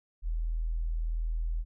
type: tone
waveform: sine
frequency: 40.75 Hz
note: E1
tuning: 19 cents flat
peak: -28 dBFS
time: 0.22-1.65 s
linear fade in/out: 50 ms
effects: none